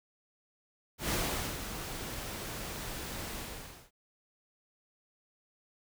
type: noise with ADSR envelope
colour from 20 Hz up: pink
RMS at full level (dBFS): -31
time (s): 0.98-3.91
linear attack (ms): 120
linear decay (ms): 480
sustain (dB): -9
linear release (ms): 560
effects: none